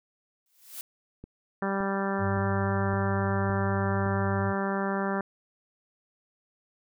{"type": "noise with exponential growth", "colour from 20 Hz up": "blue", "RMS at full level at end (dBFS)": -36, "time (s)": [0.46, 0.81], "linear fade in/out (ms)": 1, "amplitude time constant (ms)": 76}
{"type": "click train", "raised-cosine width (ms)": 3, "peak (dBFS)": -29, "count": 6, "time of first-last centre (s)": [1.24, 4.065], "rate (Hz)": 1.77}
{"type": "harmonic tone", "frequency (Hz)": 196, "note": "G3", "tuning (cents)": 0, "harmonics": [1, 2, 3, 4, 5, 6, 7, 8, 9], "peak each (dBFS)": [-30, -33, -35, -36, -37, -38, -38, -39, -40], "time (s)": [1.62, 5.21], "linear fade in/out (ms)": 2}
{"type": "tone with vibrato", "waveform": "sine", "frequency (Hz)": 99.5, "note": "G2", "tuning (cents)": 26, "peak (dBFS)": -28, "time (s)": [2.18, 4.54], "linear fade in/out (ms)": 50, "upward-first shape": "sine", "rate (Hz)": 8, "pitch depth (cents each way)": 24}
{"effects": []}